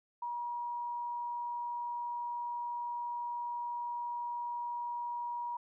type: tone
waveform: sine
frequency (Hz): 957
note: A#5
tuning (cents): +45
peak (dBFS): -35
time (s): 0.22-5.57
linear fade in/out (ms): 5
effects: none